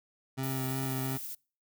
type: tone with vibrato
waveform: 25% pulse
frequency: 132.1 Hz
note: C3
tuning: 17 cents sharp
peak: -28 dBFS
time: 0.37-1.18 s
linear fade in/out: 20 ms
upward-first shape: sine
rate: 2.8 Hz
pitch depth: 16 cents each way
type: noise with tremolo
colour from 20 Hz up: violet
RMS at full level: -39 dBFS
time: 0.43-1.35 s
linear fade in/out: 5 ms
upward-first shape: triangle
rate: 15 Hz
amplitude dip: 25%
effects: noise-tail reverb RT60 0.4 s tail -26 dB re dry